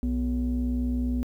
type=tone pair together; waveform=sine; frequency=61.73 / 246.9 Hz; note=B1 / B3; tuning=0 / 0 cents; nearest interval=2 octaves; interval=2400 cents; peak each=-25 dBFS; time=0.03-1.23 s; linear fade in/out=0 ms; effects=tanh soft clip ceiling -20 dBFS + 10-bit